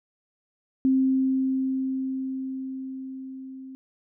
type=tone with level ramp; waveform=sine; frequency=263.7 Hz; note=C4; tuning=14 cents sharp; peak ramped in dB=-17 to -38 dBFS; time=0.85-3.75 s; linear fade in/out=0 ms; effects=none